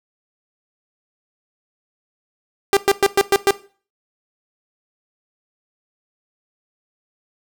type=tone bursts; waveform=sawtooth; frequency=396.4 Hz; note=G4; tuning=19 cents sharp; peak=-7 dBFS; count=6; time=2.73-3.508 s; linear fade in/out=0 ms; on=38 ms; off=110 ms; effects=noise-tail reverb RT60 0.4 s tail -18 dB re dry